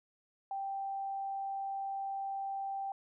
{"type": "tone", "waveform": "sine", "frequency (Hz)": 784, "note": "G5", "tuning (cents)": 0, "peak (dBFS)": -35, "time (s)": [0.51, 2.92], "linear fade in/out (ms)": 2, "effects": []}